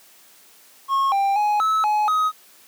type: tone with pitch steps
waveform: triangle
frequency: 1088 / 791 / 836 / 1299 / 845 / 1261 Hz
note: C#6 / G5 / G#5 / E6 / G#5 / D#6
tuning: -33 / +15 / +11 / -26 / +30 / +23 cents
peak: -15 dBFS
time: 0.88-2.32 s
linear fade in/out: 50 ms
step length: 240 ms
effects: white hiss -51 dBFS RMS until 2.67 s + high-pass 200 Hz 12 dB/octave